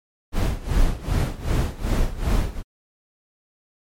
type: noise with tremolo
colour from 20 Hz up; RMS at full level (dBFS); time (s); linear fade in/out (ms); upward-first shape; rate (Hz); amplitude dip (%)
brown; -18; 0.32-2.63; 50; sine; 2.6; 85
effects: MP3 64 kbps